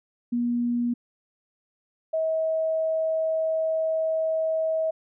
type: tone pair in turn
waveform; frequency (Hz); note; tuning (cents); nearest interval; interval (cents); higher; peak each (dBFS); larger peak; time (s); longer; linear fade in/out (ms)
sine; 239.9 / 640.5; A#3 / E5; +50 / -50; octave + perfect fourth; 1700; second; -22; neither; 0.32-0.94 / 2.13-4.91; second; 10
effects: none